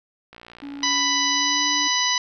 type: click train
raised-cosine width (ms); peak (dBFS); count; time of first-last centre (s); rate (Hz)
0.3; -26; 41; 0.33-1.01; 58.8
type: tone with pitch glide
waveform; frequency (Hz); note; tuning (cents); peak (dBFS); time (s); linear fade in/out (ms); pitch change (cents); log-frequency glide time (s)
triangle; 281.8 to 292.2; C#4 to D4; +29 to -9; -30; 0.62-1.88; 10; +62; 1.27-1.62
type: harmonic tone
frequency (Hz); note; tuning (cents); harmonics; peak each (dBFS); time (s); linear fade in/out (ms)
992; B5; +7; 1 / 2 / 3 / 4 / 5 / 6; -26 / -26 / -26 / -26 / -26 / -26; 0.83-2.18; 2
effects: none